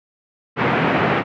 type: band-pass noise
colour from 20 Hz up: pink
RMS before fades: -18 dBFS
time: 0.56-1.24 s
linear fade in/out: 50 ms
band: 130 to 2400 Hz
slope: 24 dB/octave
effects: none